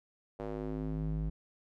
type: tone with band-pass filter sweep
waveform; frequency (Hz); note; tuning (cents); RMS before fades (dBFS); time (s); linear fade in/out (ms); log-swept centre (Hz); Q
square; 52.6; G#1; +23; -36; 0.39-1.3; 10; 540 to 110; 1.5
effects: none